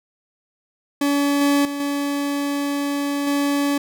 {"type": "tone with level steps", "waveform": "40% pulse", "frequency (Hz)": 284.5, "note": "C#4", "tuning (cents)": 45, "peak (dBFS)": [-16, -14, -24, -20, -17], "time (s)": [1.01, 3.78], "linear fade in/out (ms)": 5, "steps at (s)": [1.41, 1.65, 1.8, 3.27], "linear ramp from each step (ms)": 2, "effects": []}